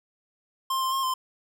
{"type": "tone with pitch steps", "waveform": "square", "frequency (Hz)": [1057, 1049, 1071, 1038], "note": ["C6", "C6", "C6", "C6"], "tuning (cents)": [17, 4, 40, -14], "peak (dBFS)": -25, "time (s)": [0.7, 1.14], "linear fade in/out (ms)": 5, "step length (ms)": 110, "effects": []}